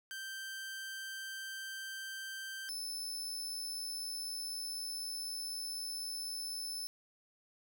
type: tone pair in turn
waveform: sawtooth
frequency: 1565 / 5264 Hz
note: G6 / E8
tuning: -3 / -3 cents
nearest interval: octave + major sixth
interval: 2100 cents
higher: second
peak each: -38 / -36 dBFS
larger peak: second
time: 0.11-2.69 / 2.69-6.87 s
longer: second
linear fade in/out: 0 ms
effects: none